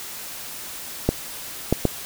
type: clicks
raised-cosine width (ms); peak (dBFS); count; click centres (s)
2; -3; 3; 1.09 / 1.726 / 1.853
effects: white hiss -35 dBFS RMS until 2.05 s